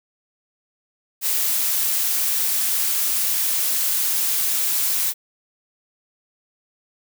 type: noise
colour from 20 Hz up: blue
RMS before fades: -21 dBFS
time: 1.21-5.14 s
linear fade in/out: 50 ms
effects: none